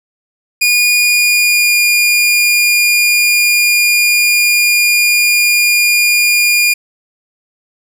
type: tone with pitch glide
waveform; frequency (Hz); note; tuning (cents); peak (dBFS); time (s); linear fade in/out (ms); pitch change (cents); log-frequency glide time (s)
sawtooth; 2443 to 2423; D#7 to D#7; -32 to -47; -5; 0.61-6.74; 10; -15; 0.96-1.75
effects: none